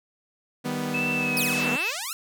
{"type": "chord", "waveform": "sawtooth", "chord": "Eb augmented", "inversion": "none", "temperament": "equal", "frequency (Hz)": [155.56, 196, 246.9], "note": ["Eb3", "G3", "B3"], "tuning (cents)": [0, 0, 0], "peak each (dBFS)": [-29, -30, -25], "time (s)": [0.64, 1.77], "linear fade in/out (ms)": 20}
{"type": "tone with vibrato", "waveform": "sine", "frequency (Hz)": 2599, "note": "E7", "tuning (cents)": -25, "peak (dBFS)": -25, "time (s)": [0.94, 1.91], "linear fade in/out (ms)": 5, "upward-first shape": "sine", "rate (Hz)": 1.6, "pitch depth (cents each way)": 43}
{"type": "exponential two-way sweep", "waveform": "5% pulse", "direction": "down then up", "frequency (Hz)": [5500, 207.8, 1421], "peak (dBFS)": -18, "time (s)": [1.37, 2.13], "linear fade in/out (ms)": 0, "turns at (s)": 1.7}
{"effects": []}